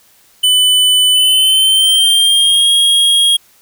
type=tone with pitch glide; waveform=square; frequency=3000 to 3272 Hz; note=F#7 to G#7; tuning=+23 to -26 cents; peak=-8 dBFS; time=0.43-3.37 s; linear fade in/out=10 ms; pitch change=+151 cents; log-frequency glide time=1.13-2.7 s; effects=white hiss -49 dBFS RMS until 3.61 s